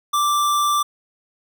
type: tone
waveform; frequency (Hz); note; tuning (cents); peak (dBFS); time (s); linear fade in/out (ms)
square; 1174.7; D6; 0; -17; 0.13-0.83; 10
effects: none